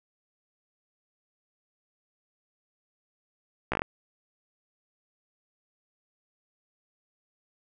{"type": "slowing click train", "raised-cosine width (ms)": 0.5, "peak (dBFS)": -12, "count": 6, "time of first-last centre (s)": [3.72, 3.819], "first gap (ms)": 15, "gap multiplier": 1.14, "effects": []}